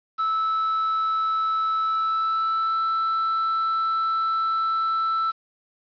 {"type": "tone with pitch glide", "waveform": "triangle", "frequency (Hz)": [1310, 1325.2], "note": ["E6", "E6"], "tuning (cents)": [-11, 9], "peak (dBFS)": -19, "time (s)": [0.18, 5.32], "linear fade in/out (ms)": 20, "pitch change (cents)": 20, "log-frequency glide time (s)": [1.81, 2.79], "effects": ["resampled to 11025 Hz", "8-bit"]}